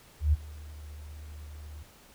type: tone with ADSR envelope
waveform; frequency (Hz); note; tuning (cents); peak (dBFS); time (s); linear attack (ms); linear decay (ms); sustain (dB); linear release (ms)
sine; 75.1; D2; +39; -18; 0.2-1.83; 130; 26; -23; 5
effects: pink hiss -56 dBFS RMS until 2.14 s